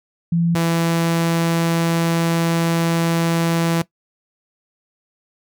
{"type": "tone pair in turn", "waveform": ["sine", "sawtooth"], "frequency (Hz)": [169, 166.87], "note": ["E3", "E3"], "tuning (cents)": [43, 21], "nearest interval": "unison", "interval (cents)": 22, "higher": "first", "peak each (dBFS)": [-14, -12], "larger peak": "second", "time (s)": [[0.32, 0.55], [0.55, 3.82]], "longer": "second", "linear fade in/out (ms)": 5, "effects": ["noise-tail reverb RT60 0.1 s tail -18 dB re dry"]}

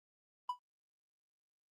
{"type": "tone with exponential decay", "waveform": "triangle", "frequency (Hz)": 987.8, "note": "B5", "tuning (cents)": 0, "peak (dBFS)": -28, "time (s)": [0.49, 0.59], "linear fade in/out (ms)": 5, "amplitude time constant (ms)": 20, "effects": ["Opus 24 kbps"]}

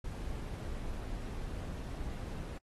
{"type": "noise", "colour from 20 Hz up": "brown", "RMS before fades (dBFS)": -40, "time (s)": [0.04, 2.58], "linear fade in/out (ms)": 5, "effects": ["AAC 32 kbps"]}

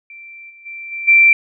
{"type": "tone with level steps", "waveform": "sine", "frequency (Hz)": 2349, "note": "D7", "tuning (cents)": 0, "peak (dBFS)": [-34, -40, -28, -23, -6], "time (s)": [0.1, 1.33], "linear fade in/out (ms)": 2, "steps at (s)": [0.49, 0.65, 0.91, 1.07], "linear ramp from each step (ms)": 20, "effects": []}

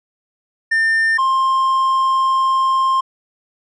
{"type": "tone pair in turn", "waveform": "triangle", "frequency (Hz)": [1800, 1058.1], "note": ["A6", "C6"], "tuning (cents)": [39, 19], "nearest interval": "major sixth", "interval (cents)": 920, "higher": "first", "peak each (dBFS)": -11, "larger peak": "neither", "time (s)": [[0.71, 1.18], [1.18, 3.01]], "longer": "second", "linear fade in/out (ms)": 10, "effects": ["resampled to 24000 Hz"]}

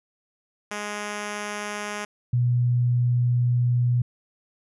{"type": "tone pair in turn", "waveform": ["5% pulse", "sine"], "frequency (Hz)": [207.7, 122.12], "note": ["G#3", "B2"], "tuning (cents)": [0, -19], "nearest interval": "major sixth", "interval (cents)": 919, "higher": "first", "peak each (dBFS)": -18, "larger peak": "neither", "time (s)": [[0.71, 2.05], [2.33, 4.02]], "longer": "second", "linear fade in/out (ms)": 5, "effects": ["resampled to 24000 Hz"]}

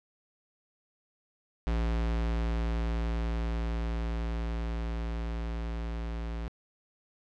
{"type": "tone with level ramp", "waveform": "square", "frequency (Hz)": 56.9, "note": "A#1", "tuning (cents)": -41, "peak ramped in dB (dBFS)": [-27, -34], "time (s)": [1.67, 6.48], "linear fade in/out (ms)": 0, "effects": ["low-pass 4000 Hz 12 dB/octave"]}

